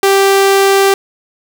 sawtooth tone, 392 Hz, G4, in tune, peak -3 dBFS, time 0.03-0.94 s, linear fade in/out 2 ms, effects none

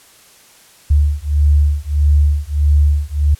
sine beating tone pair, 72.6 / 74.2 Hz, D2 / D2, -19 / +18 cents, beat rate 1.6 Hz, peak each -13 dBFS, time 0.9-3.35 s, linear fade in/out 10 ms, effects white hiss -46 dBFS RMS until 3.39 s + low-pass 12000 Hz 12 dB/octave

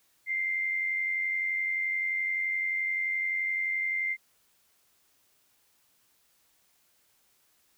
sine tone with amplitude modulation, 2093 Hz, C7, in tune, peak -25 dBFS, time 0.26-4.17 s, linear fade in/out 50 ms, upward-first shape sine, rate 91.6 Hz, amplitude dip 45%, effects white hiss -68 dBFS RMS until 7.77 s

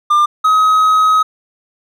triangle tone pair in turn, 1197 / 1268.2 Hz, D6 / D#6, +33 / +33 cents, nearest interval minor second, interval 100 cents, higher second, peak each -6 dBFS, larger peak neither, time 0.1-0.26 / 0.44-1.23 s, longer second, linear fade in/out 10 ms, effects none

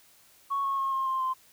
sine tone with pitch steps, 1108.7 / 1094.7 / 1080.9 / 1067.2 / 1053.8 / 1040.4 Hz, C#6 / C#6 / C#6 / C6 / C6 / C6, 0 / -22 / -44 / +34 / +12 / -10 cents, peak -25 dBFS, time 0.5-1.34 s, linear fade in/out 20 ms, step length 140 ms, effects tanh soft clip ceiling -21 dBFS + white hiss -59 dBFS RMS until 1.52 s

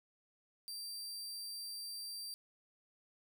sawtooth tone, 4699 Hz, D8, in tune, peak -40 dBFS, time 0.68-2.34 s, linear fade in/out 0 ms, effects none

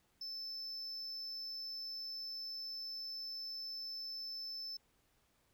sine tone, 5274 Hz, E8, in tune, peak -39 dBFS, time 0.21-4.77 s, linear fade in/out 5 ms, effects tanh soft clip ceiling -41 dBFS + pink hiss -75 dBFS RMS until 5.53 s

